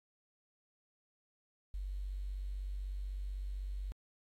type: tone with quantisation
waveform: sine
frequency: 48 Hz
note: G1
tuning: 36 cents flat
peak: -37 dBFS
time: 1.74-3.92 s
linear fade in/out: 0 ms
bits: 11
effects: AAC 48 kbps